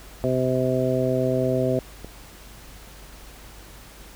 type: harmonic tone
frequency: 128.6 Hz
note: C3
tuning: 30 cents flat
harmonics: 1 / 2 / 3 / 4 / 5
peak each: -26 / -26 / -26 / -26 / -26 dBFS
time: 0.24-1.79 s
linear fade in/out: 0 ms
type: click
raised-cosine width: 2 ms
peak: -23 dBFS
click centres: 2.046 s
effects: added 50 Hz sine -45 dBFS peak until 4.15 s + pink hiss -46 dBFS RMS until 4.15 s